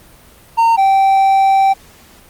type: tone pair in turn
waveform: triangle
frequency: 916 / 777.6 Hz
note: A#5 / G5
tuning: -31 / -14 cents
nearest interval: minor third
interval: 283 cents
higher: first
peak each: -6 dBFS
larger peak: neither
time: 0.57-0.77 / 0.77-1.74 s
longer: second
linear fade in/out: 20 ms
effects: pink hiss -44 dBFS RMS until 2.29 s + Opus 32 kbps